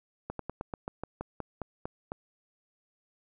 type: slowing click train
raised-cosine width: 1 ms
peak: -21 dBFS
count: 12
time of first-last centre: 0.3-2.119 s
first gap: 93 ms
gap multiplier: 1.11
effects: none